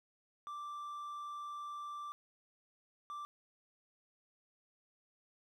triangle tone bursts at uneven times, 1174.7 Hz, D6, in tune, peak -40 dBFS, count 2, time 0.47-2.12 / 3.1-3.25 s, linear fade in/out 0 ms, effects none

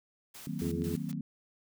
white noise with tremolo, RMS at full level -48 dBFS, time 0.34-1.12 s, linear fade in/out 10 ms, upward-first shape square, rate 4 Hz, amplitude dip 80%
sine chord, C half-diminished seventh, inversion first, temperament equal with one note detuned, 155.56 / 185 / 230.3 / 261.6 Hz, Eb3 / Gb3 / Bb3 / C4, 0 / 0 / -21 / 0 cents, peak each -38 / -39 / -39 / -41 dBFS, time 0.47-1.21 s, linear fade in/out 2 ms
harmonic tone, 84.9 Hz, F2, 48 cents flat, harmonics 1 / 2 / 3 / 4 / 5, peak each -39 / -39 / -39 / -39 / -39 dBFS, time 0.61-0.96 s, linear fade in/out 10 ms
clicks, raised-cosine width 0.2 ms, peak -36 dBFS, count 3, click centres 0.661 / 0.82 / 1.129 s
effects none

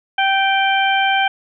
harmonic tone with a mistuned harmonic, 779 Hz, G5, 11 cents flat, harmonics 1 / 2 / 3 / 4, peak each -16 / -19 / -21 / -22 dBFS, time 0.18-1.28 s, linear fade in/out 5 ms, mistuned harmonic 3, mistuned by +16 cents, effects none

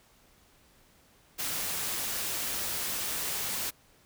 white noise, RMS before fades -33 dBFS, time 1.38-3.71 s, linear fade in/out 20 ms, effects pink hiss -62 dBFS RMS until 4.05 s

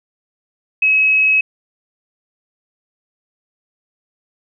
sine tone, 2562 Hz, E7, 50 cents flat, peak -10 dBFS, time 0.82-1.41 s, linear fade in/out 5 ms, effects none

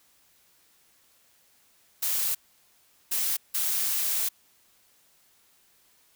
blue noise bursts at uneven times, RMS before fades -27 dBFS, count 3, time 2.02-2.35 / 3.11-3.37 / 3.54-4.29 s, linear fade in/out 10 ms, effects white hiss -63 dBFS RMS until 6.15 s

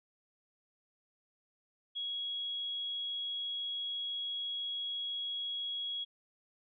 sine tone, 3322 Hz, G#7, in tune, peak -35 dBFS, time 1.95-6.05 s, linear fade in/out 20 ms, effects none

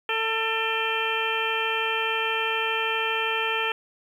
harmonic tone with a mistuned harmonic, 446.9 Hz, A4, 27 cents sharp, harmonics 1 / 2 / 3 / 4 / 5 / 6 / 7, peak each -31 / -31 / -31 / -31 / -31 / -31 / -31 dBFS, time 0.09-3.72 s, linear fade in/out 2 ms, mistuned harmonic 5, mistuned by +110 cents, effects 9-bit

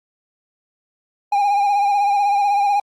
triangle tone with vibrato, 810 Hz, G#5, 43 cents flat, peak -12 dBFS, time 1.32-2.8 s, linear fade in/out 5 ms, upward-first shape sine, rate 16 Hz, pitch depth 42 cents each way, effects Opus 48 kbps

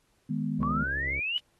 sine chord, G# minor, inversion second, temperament equal, 155.56 / 207.7 / 246.9 Hz, D#3 / G#3 / B3, 0 / 0 / 0 cents, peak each -32 dBFS, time 0.29-0.84 s, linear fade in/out 10 ms
harmonic tone, 68.1 Hz, C#2, 30 cents flat, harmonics 1 / 2 / 4 / 5 / 6 / 7 / 8 / 9, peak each -36 / -42 / -48 / -50 / -52 / -53 / -54 / -55 dBFS, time 0.59-1.2 s, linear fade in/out 10 ms
sine exponential sweep, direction up, 1100 to 3013 Hz, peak -28 dBFS, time 0.63-1.38 s, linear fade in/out 0 ms
effects pink hiss -70 dBFS RMS until 1.59 s + AAC 32 kbps

